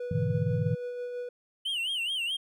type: tone with tremolo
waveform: triangle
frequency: 490 Hz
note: B4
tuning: 14 cents flat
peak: -30 dBFS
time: 0-1.29 s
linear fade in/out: 5 ms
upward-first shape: sine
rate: 6.1 Hz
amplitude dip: 30%
type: chord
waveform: sine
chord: E dominant seventh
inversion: first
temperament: equal with one note detuned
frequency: 103.83 / 123.47 / 148.71 / 164.81 Hz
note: G#2 / B2 / D3 / E3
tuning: 0 / 0 / +22 / 0 cents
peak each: -31 dBFS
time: 0.11-0.75 s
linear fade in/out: 5 ms
type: tone with vibrato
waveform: triangle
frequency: 2960 Hz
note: F#7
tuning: in tune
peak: -27 dBFS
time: 1.65-2.37 s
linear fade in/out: 10 ms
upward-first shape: sine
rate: 4.7 Hz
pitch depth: 160 cents each way
effects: none